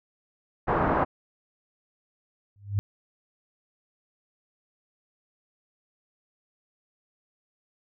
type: low-pass noise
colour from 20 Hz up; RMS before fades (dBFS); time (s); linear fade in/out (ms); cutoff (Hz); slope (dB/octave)
white; -24; 0.67-1.05; 20; 1200; 24
type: tone with exponential growth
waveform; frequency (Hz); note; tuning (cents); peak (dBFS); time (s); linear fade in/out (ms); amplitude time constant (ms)
sine; 100.8; G2; +49; -19; 2.56-2.79; 0; 49
effects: none